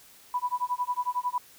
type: tone with tremolo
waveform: sine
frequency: 987.8 Hz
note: B5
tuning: in tune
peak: -23 dBFS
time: 0.34-1.38 s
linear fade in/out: 2 ms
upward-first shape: sine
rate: 11 Hz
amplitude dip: 100%
effects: white hiss -54 dBFS RMS until 1.58 s